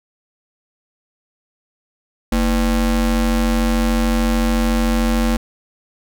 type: ring-modulated tone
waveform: square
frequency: 138.1 Hz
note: C#3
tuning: 6 cents flat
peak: -12 dBFS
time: 2.32-5.37 s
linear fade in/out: 5 ms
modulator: 91.3 Hz
effects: none